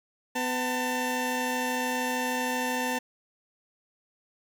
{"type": "tone pair together", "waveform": "20% pulse", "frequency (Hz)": [251, 895], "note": ["B3", "A5"], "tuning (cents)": [28, 29], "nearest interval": "octave + minor seventh", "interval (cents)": 2201, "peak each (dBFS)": -25, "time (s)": [0.35, 2.99], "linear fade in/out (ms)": 10, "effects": []}